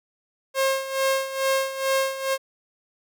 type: tone with tremolo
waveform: sawtooth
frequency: 536 Hz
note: C5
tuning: 42 cents sharp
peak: -15 dBFS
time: 0.54-2.38 s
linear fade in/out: 50 ms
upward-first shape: sine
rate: 2.3 Hz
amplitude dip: 75%
effects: none